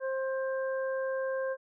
harmonic tone, 529 Hz, C5, 19 cents sharp, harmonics 1 / 2 / 3, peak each -30 / -42 / -40 dBFS, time 0-1.57 s, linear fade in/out 50 ms, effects none

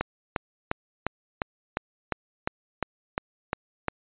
click train, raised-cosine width 0.5 ms, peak -10 dBFS, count 12, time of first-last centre 0.01-3.883 s, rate 2.84 Hz, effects resampled to 8000 Hz

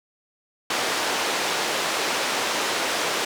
pink band-pass noise, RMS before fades -25 dBFS, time 0.7-3.25 s, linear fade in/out 5 ms, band 450 to 6700 Hz, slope 12 dB/octave, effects none

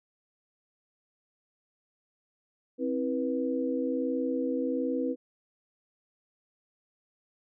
sine tone cluster, 263.2 / 324.5 / 489.7 Hz, C4 / E4 / B4, +10 / -27 / -15 cents, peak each -30 / -34 / -31 dBFS, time 2.78-5.16 s, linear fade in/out 50 ms, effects none

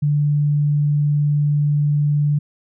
sine tone, 146.83 Hz, D3, in tune, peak -14 dBFS, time 0.02-2.39 s, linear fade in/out 10 ms, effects none

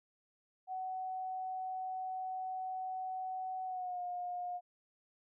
sine tone with pitch glide, 749 to 714.4 Hz, F#5 to F5, +21 to +39 cents, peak -37 dBFS, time 0.67-4.61 s, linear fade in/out 50 ms, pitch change -82 cents, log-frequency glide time 3.65-4.01 s, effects none

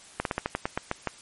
slowing click train, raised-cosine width 0.5 ms, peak -11 dBFS, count 10, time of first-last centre 0.2-1.073 s, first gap 52 ms, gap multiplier 1.15, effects white hiss -50 dBFS RMS until 1.21 s + MP3 48 kbps

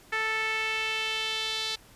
sawtooth tone with band-pass filter sweep, 440 Hz, A4, in tune, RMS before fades -30 dBFS, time 0.12-1.76 s, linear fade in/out 10 ms, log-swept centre 1900 to 4000 Hz, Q 2.8, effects pink hiss -55 dBFS RMS until 1.95 s + resampled to 32000 Hz

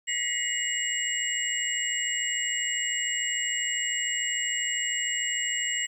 sine tone cluster, 1920 / 2033 / 2160 / 2888 / 7610 Hz, B6 / B6 / C#7 / F#7 / A#8, -49 / +50 / -45 / -43 / +35 cents, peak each -33 / -36 / -37 / -31 / -30 dBFS, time 0.07-5.87 s, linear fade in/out 20 ms, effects 10-bit

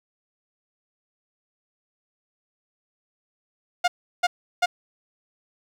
sawtooth tone bursts, 711 Hz, F5, 31 cents sharp, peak -13 dBFS, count 3, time 3.84-4.66 s, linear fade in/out 10 ms, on 40 ms, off 350 ms, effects low-pass 6000 Hz 12 dB/octave + 8-bit

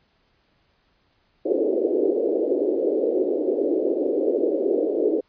pink band-pass noise, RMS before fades -22 dBFS, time 1.45-5.21 s, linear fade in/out 10 ms, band 310 to 530 Hz, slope 48 dB/octave, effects pink hiss -65 dBFS RMS until 5.28 s + resampled to 11025 Hz

